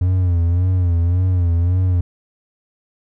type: tone with vibrato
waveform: triangle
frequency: 88.5 Hz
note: F2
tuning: 23 cents sharp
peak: -11 dBFS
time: 0.01-2.01 s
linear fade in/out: 5 ms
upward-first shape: sine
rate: 1.8 Hz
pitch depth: 82 cents each way
effects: none